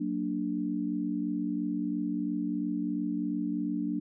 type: chord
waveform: sine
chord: Gb augmented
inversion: none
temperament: equal with one note detuned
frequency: 185 / 230.7 / 293.7 Hz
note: Gb3 / Bb3 / D4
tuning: 0 / -18 / 0 cents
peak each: -35 / -34 / -31 dBFS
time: 0-4 s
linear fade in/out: 10 ms
effects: none